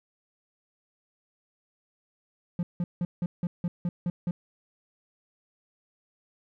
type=tone bursts; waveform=triangle; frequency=174.61 Hz; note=F3; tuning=in tune; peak=-23 dBFS; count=9; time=2.59-4.31 s; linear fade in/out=2 ms; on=40 ms; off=170 ms; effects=none